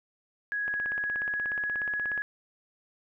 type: tone with pitch glide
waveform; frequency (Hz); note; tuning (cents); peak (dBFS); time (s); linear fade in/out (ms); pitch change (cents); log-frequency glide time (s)
sine; 1666 to 1677.6; G#6 to G#6; +5 to +17; -28; 0.52-2.22; 0; +12; 0.84-1.9
type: click train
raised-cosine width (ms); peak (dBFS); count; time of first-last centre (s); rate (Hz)
0.5; -25; 26; 0.68-2.177; 16.7
effects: none